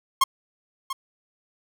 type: tone with echo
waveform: 45% pulse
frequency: 1074 Hz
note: C6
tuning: 45 cents sharp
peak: -15 dBFS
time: 0.21-0.24 s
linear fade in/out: 5 ms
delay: 690 ms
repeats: 1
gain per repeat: -12 dB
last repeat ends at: 0.93 s
effects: none